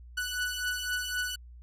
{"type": "beating tone pair", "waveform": "sawtooth", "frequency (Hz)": [1480, 1483.9], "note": ["F#6", "F#6"], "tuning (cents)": [0, 5], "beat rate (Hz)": 3.9, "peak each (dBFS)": [-31, -29], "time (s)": [0.17, 1.36], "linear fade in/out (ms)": 10, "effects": ["added 60 Hz sine -46 dBFS peak until 1.62 s", "resampled to 32000 Hz"]}